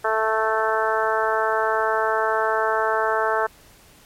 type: harmonic tone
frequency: 220 Hz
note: A3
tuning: in tune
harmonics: 2 / 3 / 4 / 5 / 6 / 7 / 8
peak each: -25 / -25 / -25 / -27 / -26 / -27 / -32 dBFS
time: 0.04-3.47 s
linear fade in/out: 10 ms
effects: pink hiss -51 dBFS RMS until 4.05 s + MP3 64 kbps